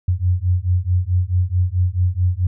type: beating tone pair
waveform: sine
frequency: 88.2 / 92.8 Hz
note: F2 / F#2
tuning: +18 / +6 cents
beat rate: 4.6 Hz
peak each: -18 dBFS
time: 0.08-2.47 s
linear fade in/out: 5 ms
effects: none